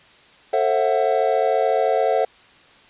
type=chord; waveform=triangle; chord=F# half-diminished seventh; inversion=first; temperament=just; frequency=444 / 532.8 / 666 / 740 Hz; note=A4 / C5 / E5 / F#5; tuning=+16 / +31 / +18 / 0 cents; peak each=-20 dBFS; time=0.53-2.25 s; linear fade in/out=5 ms; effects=white hiss -50 dBFS RMS until 2.89 s + resampled to 8000 Hz